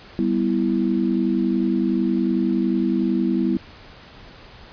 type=chord; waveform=sine; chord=E minor; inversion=first; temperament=equal; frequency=196 / 246.9 / 329.6 Hz; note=G3 / B3 / E4; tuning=0 / 0 / 0 cents; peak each=-22 dBFS; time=0.19-3.57 s; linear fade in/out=0 ms; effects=pink hiss -44 dBFS RMS until 4.72 s + resampled to 11025 Hz